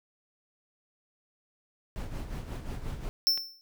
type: noise with tremolo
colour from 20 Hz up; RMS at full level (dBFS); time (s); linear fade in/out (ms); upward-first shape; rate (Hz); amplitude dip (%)
brown; -34; 1.96-3.09; 0; sine; 5.6; 60
type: tone with exponential decay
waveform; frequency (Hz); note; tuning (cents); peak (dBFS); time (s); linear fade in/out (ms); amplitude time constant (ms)
square; 5360; E8; +28; -19; 3.27-3.61; 0; 72
type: click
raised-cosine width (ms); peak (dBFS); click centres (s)
0.2; -24; 3.376
effects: none